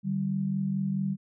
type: tone pair together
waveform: sine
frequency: 149.2 / 193.82 Hz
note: D3 / G3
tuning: +28 / -19 cents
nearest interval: perfect fourth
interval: 453 cents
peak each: -32 / -27 dBFS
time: 0.03-1.17 s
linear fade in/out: 50 ms
effects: none